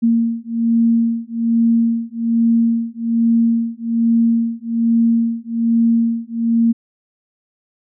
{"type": "beating tone pair", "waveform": "sine", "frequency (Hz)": [230, 231.2], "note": ["A#3", "A#3"], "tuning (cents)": [-23, -14], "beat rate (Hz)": 1.2, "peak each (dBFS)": -16, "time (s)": [0.02, 6.73], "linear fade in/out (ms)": 20, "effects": []}